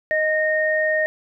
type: tone pair together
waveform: sine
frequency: 622.3 / 1848.7 Hz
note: D#5 / A#6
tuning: 0 / -15 cents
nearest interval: octave + perfect fifth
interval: 1885 cents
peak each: -20 dBFS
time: 0.11-1.06 s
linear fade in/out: 0 ms
effects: none